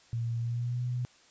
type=tone with pitch glide; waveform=sine; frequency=116.54 to 123.47 Hz; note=A#2 to B2; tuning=0 to 0 cents; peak=-29 dBFS; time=0.13-1.05 s; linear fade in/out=0 ms; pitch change=+100 cents; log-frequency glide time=0.39-0.82 s; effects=white hiss -60 dBFS RMS until 1.3 s + resampled to 16000 Hz